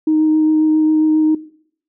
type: tone with vibrato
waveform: sine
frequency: 311.1 Hz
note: D#4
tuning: in tune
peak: -10 dBFS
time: 0.07-1.35 s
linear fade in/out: 5 ms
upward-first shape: sine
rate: 7.4 Hz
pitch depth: 10 cents each way
effects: noise-tail reverb RT60 0.6 s tail -18 dB re dry + tanh soft clip ceiling -6 dBFS